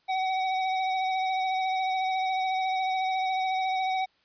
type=tone with vibrato; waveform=square; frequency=755 Hz; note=F#5; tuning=35 cents sharp; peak=-26 dBFS; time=0.08-4.06 s; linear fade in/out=20 ms; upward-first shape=triangle; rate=14 Hz; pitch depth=22 cents each way; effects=white hiss -67 dBFS RMS until 4.24 s + resampled to 11025 Hz